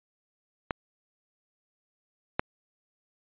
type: clicks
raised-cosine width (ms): 0.5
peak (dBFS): -12 / -9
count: 2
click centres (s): 0.708 / 2.395
effects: resampled to 8000 Hz